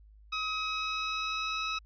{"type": "tone with pitch glide", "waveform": "15% pulse", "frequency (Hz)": [1271, 1288.7], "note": ["D#6", "E6"], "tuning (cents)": [36, -40], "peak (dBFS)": -24, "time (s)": [0.32, 1.79], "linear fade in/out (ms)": 10, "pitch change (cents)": 24, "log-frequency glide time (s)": [0.47, 1.6], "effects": ["added 52 Hz sine -53 dBFS peak until 1.85 s", "resampled to 11025 Hz"]}